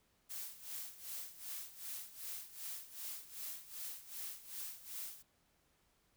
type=noise with tremolo; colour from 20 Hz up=blue; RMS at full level=-44 dBFS; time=0.29-5.23 s; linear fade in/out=20 ms; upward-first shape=sine; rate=2.6 Hz; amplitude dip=80%; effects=pink hiss -75 dBFS RMS until 6.16 s